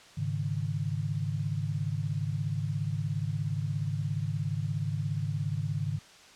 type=chord; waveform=sine; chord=Ab suspended fourth; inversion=none; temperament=equal; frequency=103.83 / 138.59 / 155.56 Hz; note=Ab2 / Db3 / Eb3; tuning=0 / 0 / 0 cents; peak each=-33 dBFS; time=0.17-5.99 s; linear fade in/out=10 ms; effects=white hiss -53 dBFS RMS until 6.35 s + low-pass 6000 Hz 12 dB/octave